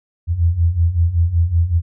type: beating tone pair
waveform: sine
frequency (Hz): 81.5 / 86.8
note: E2 / F2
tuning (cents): -19 / -10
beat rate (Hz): 5.3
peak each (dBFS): -18 / -14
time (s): 0.27-1.82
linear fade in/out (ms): 50
effects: none